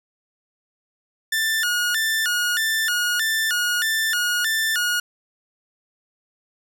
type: tone with vibrato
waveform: sawtooth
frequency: 1600 Hz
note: G6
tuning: 35 cents sharp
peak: -16 dBFS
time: 1.32-5 s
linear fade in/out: 5 ms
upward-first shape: square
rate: 1.6 Hz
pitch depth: 180 cents each way
effects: none